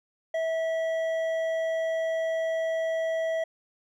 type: tone with hard clipping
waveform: sine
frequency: 650 Hz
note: E5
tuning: 24 cents flat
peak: -27 dBFS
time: 0.34-3.44 s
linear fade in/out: 5 ms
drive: 7 dB
effects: none